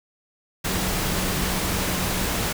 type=tone in noise; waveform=sine; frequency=185 Hz; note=F#3; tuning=in tune; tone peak=-31 dBFS; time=0.68-2.4 s; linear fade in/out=10 ms; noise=pink; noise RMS=-25 dBFS; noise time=0.64-2.53 s; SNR=-9 dB; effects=none